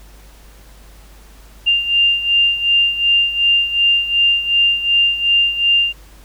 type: beating tone pair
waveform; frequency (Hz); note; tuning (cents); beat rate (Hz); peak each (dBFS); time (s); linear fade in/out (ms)
sine; 2794 / 2796.7; F7 / F7; 0 / +2; 2.7; -13 / -18; 1.66-5.93; 20
effects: added 50 Hz sine -40 dBFS peak until 6.24 s + pink hiss -47 dBFS RMS until 6.24 s